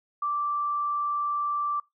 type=tone; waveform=sine; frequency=1170 Hz; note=D6; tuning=7 cents flat; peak=-25 dBFS; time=0.22-1.8 s; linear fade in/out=5 ms; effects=noise-tail reverb RT60 0.2 s tail -22 dB re dry